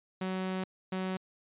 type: tone bursts at uneven times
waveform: sawtooth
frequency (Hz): 187.2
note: F#3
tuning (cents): +20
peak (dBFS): -28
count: 2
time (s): 0.21-0.64 / 0.92-1.17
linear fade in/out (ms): 5
effects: resampled to 8000 Hz